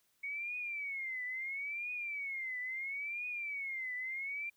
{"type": "tone with vibrato", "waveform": "sine", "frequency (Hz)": 2217, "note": "C#7", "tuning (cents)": 0, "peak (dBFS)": -37, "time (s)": [0.23, 4.5], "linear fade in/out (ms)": 10, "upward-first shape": "triangle", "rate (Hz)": 0.74, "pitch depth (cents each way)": 200, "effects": ["white hiss -75 dBFS RMS until 4.56 s"]}